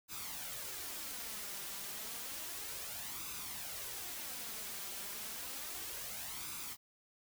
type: noise with flanger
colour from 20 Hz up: white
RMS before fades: -44 dBFS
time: 0.08-6.77 s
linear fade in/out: 50 ms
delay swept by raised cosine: 0.8 to 5.1 ms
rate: 0.31 Hz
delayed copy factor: +0.55
effects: none